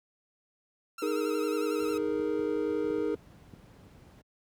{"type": "tone with vibrato", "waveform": "sawtooth", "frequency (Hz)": 1318.5, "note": "E6", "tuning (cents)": 0, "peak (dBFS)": -35, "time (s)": [0.98, 1.98], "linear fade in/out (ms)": 5, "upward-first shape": "sine", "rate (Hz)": 11, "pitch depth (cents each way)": 79}
{"type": "chord", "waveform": "triangle", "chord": "D# suspended fourth", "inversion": "none", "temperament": "equal", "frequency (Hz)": [311.1, 415.3, 466.2], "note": ["D#4", "G#4", "A#4"], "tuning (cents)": [0, 0, 0], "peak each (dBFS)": -30, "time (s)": [1.02, 3.15], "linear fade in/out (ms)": 5}
{"type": "noise", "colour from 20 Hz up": "brown", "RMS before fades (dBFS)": -49, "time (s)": [1.78, 4.22], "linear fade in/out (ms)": 10}
{"type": "clicks", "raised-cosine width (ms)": 3, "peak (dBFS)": -34, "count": 7, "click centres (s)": [2.197, 2.393, 2.845, 2.906, 2.982, 3.154, 3.537]}
{"effects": ["high-pass 80 Hz 12 dB/octave"]}